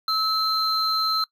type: tone pair together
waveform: triangle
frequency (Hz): 1298 / 4121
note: E6 / C8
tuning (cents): -27 / -27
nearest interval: octave + minor sixth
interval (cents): 2000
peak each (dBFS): -22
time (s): 0.08-1.24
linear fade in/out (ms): 2
effects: noise-tail reverb RT60 0.1 s tail -22 dB re dry